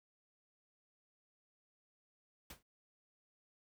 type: noise with exponential decay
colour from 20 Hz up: pink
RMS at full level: -45 dBFS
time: 2.5-2.63 s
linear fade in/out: 5 ms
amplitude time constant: 27 ms
effects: none